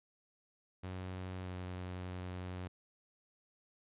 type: tone with pitch glide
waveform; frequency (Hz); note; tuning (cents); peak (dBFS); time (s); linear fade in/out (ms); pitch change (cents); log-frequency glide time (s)
sawtooth; 92.5 to 91.07; F#2 to F#2; 0 to -27; -37; 0.83-2.68; 10; -27; 1.44-1.49
effects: resampled to 8000 Hz